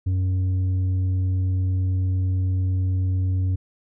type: tone with tanh clipping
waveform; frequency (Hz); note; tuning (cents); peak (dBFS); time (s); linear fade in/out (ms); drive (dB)
triangle; 92.9; F#2; +7; -20; 0.06-3.56; 10; 9
effects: none